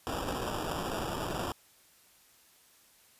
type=noise with sample-and-hold; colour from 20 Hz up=white; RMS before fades=-35 dBFS; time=0.07-1.52 s; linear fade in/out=0 ms; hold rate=2100 Hz; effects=white hiss -62 dBFS RMS until 3.19 s + resampled to 32000 Hz